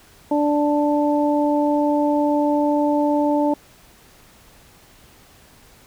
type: harmonic tone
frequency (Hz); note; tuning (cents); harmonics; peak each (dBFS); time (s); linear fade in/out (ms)
293.7; D4; 0; 1 / 2 / 3; -18 / -21 / -23; 0.31-3.54; 5
effects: pink hiss -50 dBFS RMS until 5.86 s